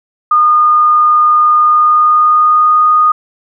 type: tone with pitch glide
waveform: sine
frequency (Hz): 1221 to 1234.5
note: D#6 to D#6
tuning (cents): -33 to -14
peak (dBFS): -5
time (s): 0.31-3.12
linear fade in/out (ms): 5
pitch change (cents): +19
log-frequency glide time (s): 1.6-2.83
effects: none